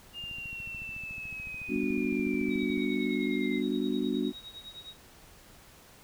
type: linear sweep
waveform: sine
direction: down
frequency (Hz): 2828 to 2068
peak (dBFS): -37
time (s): 0.13-3.63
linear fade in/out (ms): 50
type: click train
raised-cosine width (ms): 5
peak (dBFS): -35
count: 36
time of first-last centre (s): 0.24-2.776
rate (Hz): 13.8
type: chord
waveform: sine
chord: G major seventh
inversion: none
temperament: just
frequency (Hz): 196 / 245 / 294 / 367.5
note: G3 / B3 / D4 / F#4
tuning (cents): 0 / -14 / +2 / -12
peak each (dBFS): -35 / -31 / -32 / -34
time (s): 1.68-4.33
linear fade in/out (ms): 50
type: tone with tremolo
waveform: sine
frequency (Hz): 3793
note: A#7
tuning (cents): +29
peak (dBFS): -40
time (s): 2.49-4.97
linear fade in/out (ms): 50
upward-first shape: triangle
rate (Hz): 9.7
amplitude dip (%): 90
effects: pink hiss -55 dBFS RMS until 6.03 s

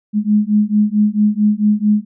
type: beating tone pair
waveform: sine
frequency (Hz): 207.7 / 212.2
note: G#3 / G#3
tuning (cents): 0 / +38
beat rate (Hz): 4.5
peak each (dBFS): -14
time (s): 0.13-2.05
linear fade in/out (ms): 50
effects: none

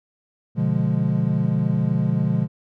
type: chord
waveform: triangle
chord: B diminished seventh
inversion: none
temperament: equal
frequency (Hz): 123.47 / 146.83 / 174.61 / 207.7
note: B2 / D3 / F3 / Ab3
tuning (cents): 0 / 0 / 0 / 0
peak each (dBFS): -22 / -21 / -21 / -23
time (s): 0.55-2.48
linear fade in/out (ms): 50
effects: none

